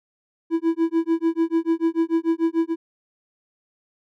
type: tone with tremolo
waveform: triangle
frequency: 329.6 Hz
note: E4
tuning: in tune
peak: -13 dBFS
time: 0.5-2.76 s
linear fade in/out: 50 ms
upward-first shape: sine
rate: 6.8 Hz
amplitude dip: 100%
effects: none